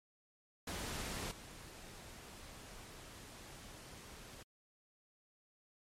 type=noise with level steps; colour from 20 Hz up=pink; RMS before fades=-42 / -53 dBFS; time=0.67-4.43 s; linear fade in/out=5 ms; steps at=1.31 s; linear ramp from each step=5 ms; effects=low-pass 11000 Hz 12 dB/octave + MP3 64 kbps